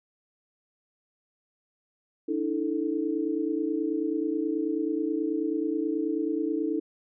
sine chord, D suspended second, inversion none, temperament equal with one note detuned, 293.7 / 323 / 440 Hz, D4 / E4 / A4, 0 / -35 / 0 cents, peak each -30 / -28 / -32 dBFS, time 2.28-6.8 s, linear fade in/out 10 ms, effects none

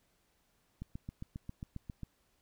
click train, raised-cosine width 5 ms, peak -29 dBFS, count 10, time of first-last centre 0.82-2.033 s, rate 7.42 Hz, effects pink hiss -74 dBFS RMS until 2.41 s

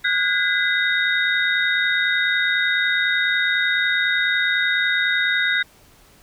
sine tone cluster, 1452 / 1522 / 1626 / 2012 / 3732 Hz, F#6 / F#6 / G#6 / B6 / A#7, -33 / +48 / -37 / +32 / +1 cents, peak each -23 / -29 / -23 / -22 / -24 dBFS, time 0.04-5.63 s, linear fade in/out 10 ms, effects pink hiss -52 dBFS RMS until 6.22 s

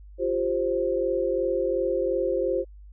sine chord, F suspended second, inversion none, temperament equal with one note detuned, 349.2 / 392 / 527.2 Hz, F4 / G4 / C5, 0 / 0 / +13 cents, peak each -28 / -28 / -25 dBFS, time 0.18-2.65 s, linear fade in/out 50 ms, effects added 50 Hz sine -43 dBFS peak until 2.92 s

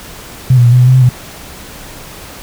sine tone with pitch steps, 128.6 / 121.5 / 119.5 / 125.2 / 124.5 / 128.9 / 129.6 / 124.4 Hz, C3 / B2 / A#2 / B2 / B2 / C3 / C3 / B2, -30 / -28 / +43 / +24 / +14 / -26 / -16 / +13 cents, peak -3 dBFS, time 0.5-1.092 s, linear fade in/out 5 ms, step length 74 ms, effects pink hiss -31 dBFS RMS until 2.42 s

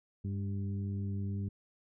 harmonic tone with a mistuned harmonic, 98.5 Hz, G2, 9 cents sharp, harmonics 1 / 2 / 3 / 4, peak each -34 / -39 / -50 / -52 dBFS, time 0.24-1.49 s, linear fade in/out 10 ms, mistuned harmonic 2, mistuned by +27 cents, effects none

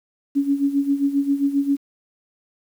sine tone with tremolo, 280.2 Hz, C#4, 19 cents sharp, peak -14 dBFS, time 0.35-1.77 s, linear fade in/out 20 ms, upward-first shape sine, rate 7.5 Hz, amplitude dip 75%, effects 8-bit

